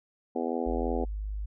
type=harmonic tone; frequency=83 Hz; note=E2; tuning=12 cents sharp; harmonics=3 / 4 / 5 / 6 / 7 / 8 / 9 / 10; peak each=-33 / -35 / -34 / -35 / -41 / -42 / -37 / -44 dBFS; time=0.35-1.05 s; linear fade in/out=10 ms
type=tone; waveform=sine; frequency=51.3 Hz; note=G#1; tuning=21 cents flat; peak=-31 dBFS; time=0.66-1.46 s; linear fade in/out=10 ms
effects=none